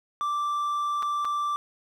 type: tone with dropouts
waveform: triangle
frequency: 1173 Hz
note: D6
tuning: 2 cents flat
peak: -23 dBFS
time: 0.21-1.56 s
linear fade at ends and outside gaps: 0 ms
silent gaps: 1.024-1.029 / 1.247-1.252 s
effects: none